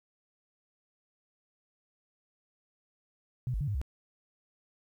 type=tone with pitch steps; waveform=sine; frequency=125.4 / 51.7 / 143.6 / 103.2 / 66.1 Hz; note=B2 / G#1 / D3 / G#2 / C2; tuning=+27 / -7 / -39 / -10 / +18 cents; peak=-29 dBFS; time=3.47-3.815 s; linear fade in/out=0 ms; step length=69 ms; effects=11-bit